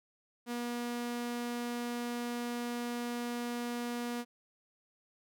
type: tone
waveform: sawtooth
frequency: 240 Hz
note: B3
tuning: 49 cents flat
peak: -31 dBFS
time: 0.46-4.25 s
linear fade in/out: 50 ms
effects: none